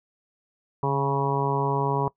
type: harmonic tone with a mistuned harmonic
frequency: 138.59 Hz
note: C#3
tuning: in tune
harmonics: 1 / 2 / 3 / 4 / 5 / 6 / 7 / 8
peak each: -26 / -34 / -28 / -36 / -35 / -33 / -27 / -35 dBFS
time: 0.83-2.08 s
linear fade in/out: 2 ms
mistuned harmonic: 1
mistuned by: +23 cents
effects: noise-tail reverb RT60 0.1 s tail -21 dB re dry